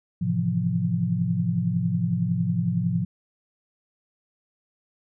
sine chord, F major seventh, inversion first, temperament just, 109.13 / 130.96 / 163.7 / 174.61 Hz, A2 / C3 / E3 / F3, -14 / +2 / -12 / 0 cents, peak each -28 / -29 / -29 / -24 dBFS, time 0.21-3.05 s, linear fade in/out 10 ms, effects none

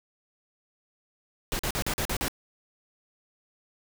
pink noise bursts, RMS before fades -29 dBFS, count 7, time 1.52-2.282 s, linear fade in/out 0 ms, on 72 ms, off 43 ms, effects none

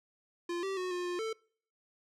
square tone with pitch steps, 346.6 / 387.5 / 366.6 / 356.4 / 354.3 / 443.8 Hz, F4 / G4 / F#4 / F4 / F4 / A4, -13 / -20 / -16 / +35 / +25 / +15 cents, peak -34 dBFS, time 0.49-1.33 s, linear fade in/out 5 ms, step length 140 ms, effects noise-tail reverb RT60 0.5 s tail -25 dB re dry + low-pass 7000 Hz 12 dB/octave

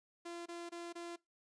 sawtooth tone bursts, 342.8 Hz, F4, 32 cents flat, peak -40 dBFS, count 4, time 0.25-1.162 s, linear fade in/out 10 ms, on 210 ms, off 24 ms, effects noise-tail reverb RT60 0.2 s tail -22 dB re dry + resampled to 22050 Hz

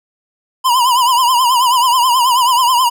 square tone with vibrato, 992 Hz, B5, 7 cents sharp, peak -10 dBFS, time 0.64-2.9 s, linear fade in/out 20 ms, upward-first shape triangle, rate 9.3 Hz, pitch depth 120 cents each way, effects none

